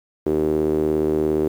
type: tone with band-pass filter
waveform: sawtooth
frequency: 77.2 Hz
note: D#2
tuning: 13 cents flat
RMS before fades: -20 dBFS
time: 0.26-1.48 s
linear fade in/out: 5 ms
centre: 370 Hz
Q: 5.4
effects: 8-bit